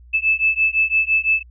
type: beating tone pair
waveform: sine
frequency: 2619 / 2624.9 Hz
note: E7 / E7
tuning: -12 / -8 cents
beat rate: 5.9 Hz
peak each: -18 dBFS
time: 0.13-1.43 s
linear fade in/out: 20 ms
effects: added 60 Hz sine -42 dBFS peak until 1.5 s